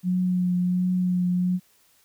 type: tone with vibrato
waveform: sine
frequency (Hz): 180.7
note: F#3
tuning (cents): -41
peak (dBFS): -20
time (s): 0.03-1.6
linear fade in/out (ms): 50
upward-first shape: triangle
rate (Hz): 1.4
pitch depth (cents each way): 21
effects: white hiss -61 dBFS RMS until 2.04 s